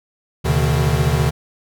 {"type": "tone cluster", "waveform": "square", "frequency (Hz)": [75.8, 124.6, 140.4, 154.5], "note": ["D#2", "B2", "C#3", "D#3"], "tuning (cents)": [-45, 16, 22, -12], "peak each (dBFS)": -21, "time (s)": [0.44, 1.31], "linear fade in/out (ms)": 20, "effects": []}